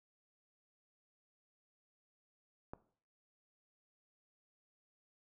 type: click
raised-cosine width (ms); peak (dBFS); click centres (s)
1; -30; 2.735
effects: noise-tail reverb RT60 0.5 s tail -17 dB re dry